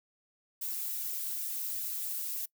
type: noise with flanger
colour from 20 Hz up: violet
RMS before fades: -36 dBFS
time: 0.61-2.46 s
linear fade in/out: 10 ms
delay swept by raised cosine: 1.5 to 5.8 ms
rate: 2.5 Hz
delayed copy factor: -0.6
effects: noise-tail reverb RT60 0.1 s tail -23 dB re dry